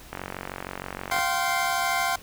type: click train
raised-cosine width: 0.5 ms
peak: -17 dBFS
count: 50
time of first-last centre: 0.13-1.186 s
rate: 46.4 Hz
type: chord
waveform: 25% pulse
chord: F suspended second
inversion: none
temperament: equal with one note detuned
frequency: 698.5 / 771.4 / 1046.5 Hz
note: F5 / G5 / C6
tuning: 0 / -28 / 0 cents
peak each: -24 dBFS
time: 1.11-2.16 s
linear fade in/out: 5 ms
effects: pink hiss -47 dBFS RMS until 2.22 s